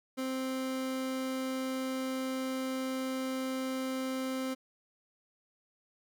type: tone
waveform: 30% pulse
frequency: 261.6 Hz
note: C4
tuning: in tune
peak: -30 dBFS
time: 0.17-4.55 s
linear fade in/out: 20 ms
effects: none